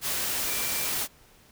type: tone in noise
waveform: sine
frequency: 2349 Hz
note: D7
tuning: in tune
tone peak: -38 dBFS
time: 0.45-0.92 s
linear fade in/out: 50 ms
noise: white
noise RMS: -29 dBFS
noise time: 0.01-1.08 s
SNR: -12 dB
effects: pink hiss -57 dBFS RMS until 1.51 s